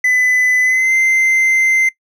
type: tone with pitch glide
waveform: triangle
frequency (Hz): 2005 to 2077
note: B6 to C7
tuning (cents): +26 to -13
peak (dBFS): -9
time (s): 0.04-1.89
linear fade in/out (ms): 5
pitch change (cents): +61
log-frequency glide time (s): 0.62-0.93
effects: noise-tail reverb RT60 0.1 s tail -20 dB re dry